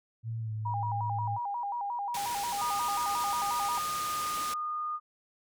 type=tone with pitch glide; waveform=sine; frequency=113.7 to 108.5 Hz; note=A#2 to A2; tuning=-43 to -24 cents; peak=-32 dBFS; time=0.23-1.39 s; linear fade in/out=50 ms; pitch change=-81 cents; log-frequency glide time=0.39-0.52 s
type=tone with vibrato; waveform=sine; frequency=880 Hz; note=A5; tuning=in tune; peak=-31 dBFS; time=0.65-3.79 s; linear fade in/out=10 ms; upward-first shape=square; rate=5.6 Hz; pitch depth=150 cents each way
type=low-pass noise; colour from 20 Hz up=white; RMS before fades=-39 dBFS; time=2.14-4.54 s; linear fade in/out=5 ms; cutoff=9800 Hz; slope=12 dB/octave
type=tone; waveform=sine; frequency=1224 Hz; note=D#6; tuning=29 cents flat; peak=-31 dBFS; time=2.57-5 s; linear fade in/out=50 ms
effects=none

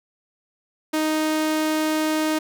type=tone; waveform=sawtooth; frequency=311.1 Hz; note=D#4; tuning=in tune; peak=-16 dBFS; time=0.93-2.39 s; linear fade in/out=10 ms; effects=none

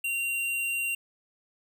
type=tone; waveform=square; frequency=2764 Hz; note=F7; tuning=19 cents flat; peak=-28 dBFS; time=0.04-0.95 s; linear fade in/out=5 ms; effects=none

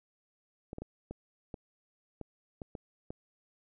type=clicks; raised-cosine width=2 ms; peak=-27 dBFS; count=9; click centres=0.731 / 0.784 / 0.82 / 1.11 / 1.542 / 2.213 / 2.618 / 2.752 / 3.105 s; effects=none

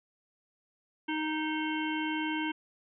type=harmonic tone with a mistuned harmonic; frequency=311.1 Hz; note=D#4; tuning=in tune; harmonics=1 / 3 / 5 / 7 / 9 / 10; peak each=-32 / -37 / -39 / -40 / -42 / -42 dBFS; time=1.08-2.52 s; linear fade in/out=10 ms; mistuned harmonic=9; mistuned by=-41 cents; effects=none

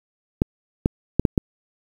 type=clicks; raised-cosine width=3 ms; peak=-3 dBFS; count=5; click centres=0.419 / 0.859 / 1.196 / 1.252 / 1.378 s; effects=7-bit

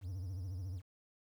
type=tone with vibrato; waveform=triangle; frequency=92.5 Hz; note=F#2; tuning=in tune; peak=-37 dBFS; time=0.01-0.82 s; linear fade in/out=50 ms; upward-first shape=triangle; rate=14 Hz; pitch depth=170 cents each way; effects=11-bit

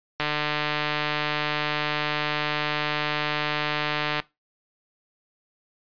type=click train; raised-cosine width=0.3 ms; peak=-9 dBFS; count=601; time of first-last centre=0.2-4.2 s; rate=150 Hz; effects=noise-tail reverb RT60 0.2 s tail -19 dB re dry + resampled to 11025 Hz

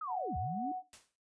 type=linear two-way sweep; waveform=sine; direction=down then up; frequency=1313 to 69.3 to 305.9 Hz; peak=-37 dBFS; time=0.01-0.72 s; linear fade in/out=5 ms; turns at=0.37 s
type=tone with tremolo; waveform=sine; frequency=740 Hz; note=F#5; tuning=in tune; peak=-34 dBFS; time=0.07-0.83 s; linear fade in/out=50 ms; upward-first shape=triangle; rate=3.7 Hz; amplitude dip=30%
type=noise with exponential decay; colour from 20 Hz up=white; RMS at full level=-49 dBFS; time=0.93-1.16 s; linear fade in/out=1 ms; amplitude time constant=48 ms
effects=noise-tail reverb RT60 0.3 s tail -18 dB re dry + resampled to 22050 Hz

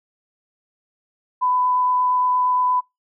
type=tone with vibrato; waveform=sine; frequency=1000 Hz; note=B5; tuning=21 cents sharp; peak=-16 dBFS; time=1.41-2.81 s; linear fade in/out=20 ms; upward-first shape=triangle; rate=8.6 Hz; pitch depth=8 cents each way; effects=noise-tail reverb RT60 0.2 s tail -26 dB re dry

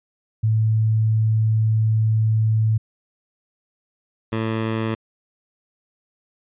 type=tone pair in turn; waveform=sine / 15% pulse; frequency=110 / 111.47 Hz; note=A2 / A2; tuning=0 / +23 cents; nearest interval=unison; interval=23 cents; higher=second; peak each=-15 dBFS; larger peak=neither; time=0.43-2.78 / 4.32-4.95 s; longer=first; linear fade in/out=10 ms; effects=resampled to 8000 Hz

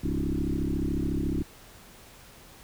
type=tone with frequency modulation; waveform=sine; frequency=174.61 Hz; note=F3; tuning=in tune; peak=-25 dBFS; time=0.03-1.43 s; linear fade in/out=10 ms; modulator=34 Hz; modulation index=4.9; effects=pink hiss -51 dBFS RMS until 2.63 s

